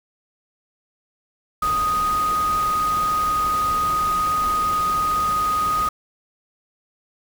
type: tone in noise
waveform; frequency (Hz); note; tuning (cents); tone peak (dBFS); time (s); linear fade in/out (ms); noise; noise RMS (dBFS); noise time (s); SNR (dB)
sine; 1244.5; D#6; 0; -18; 1.62-5.89; 5; pink; -32; 1.62-5.89; +11
effects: none